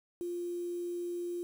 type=tone with quantisation; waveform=sine; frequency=349.2 Hz; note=F4; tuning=in tune; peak=-34 dBFS; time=0.21-1.43 s; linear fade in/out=0 ms; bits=9; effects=none